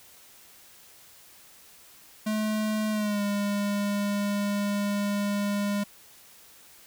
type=tone with pitch glide; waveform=square; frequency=215 to 203.4 Hz; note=A3 to G#3; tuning=-40 to -36 cents; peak=-26 dBFS; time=2.26-5.84 s; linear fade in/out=10 ms; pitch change=-96 cents; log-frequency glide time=2.91-3.22 s; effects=white hiss -53 dBFS RMS until 6.86 s